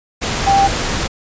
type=tone in noise; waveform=sine; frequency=789 Hz; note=G5; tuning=11 cents sharp; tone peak=-9 dBFS; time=0.46-0.68 s; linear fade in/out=20 ms; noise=pink; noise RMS=-19 dBFS; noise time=0.21-1.08 s; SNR=+7 dB; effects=resampled to 16000 Hz